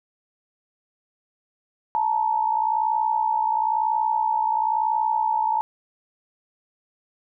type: tone pair together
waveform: sine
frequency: 872 / 933 Hz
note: A5 / A#5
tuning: -16 / +1 cents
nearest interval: minor second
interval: 117 cents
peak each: -21 / -24 dBFS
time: 1.95-5.61 s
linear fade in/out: 0 ms
effects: none